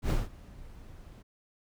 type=noise with ADSR envelope; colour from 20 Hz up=brown; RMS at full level=-25 dBFS; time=0.02-1.23 s; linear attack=81 ms; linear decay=180 ms; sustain=-23 dB; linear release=20 ms; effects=none